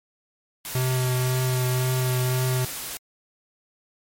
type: noise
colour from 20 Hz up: white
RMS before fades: -33 dBFS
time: 0.65-2.97 s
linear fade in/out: 0 ms
type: tone with vibrato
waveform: square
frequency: 127.6 Hz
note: C3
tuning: 43 cents flat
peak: -22 dBFS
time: 0.75-2.65 s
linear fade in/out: 2 ms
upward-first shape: triangle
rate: 1.9 Hz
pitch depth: 17 cents each way
effects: MP3 64 kbps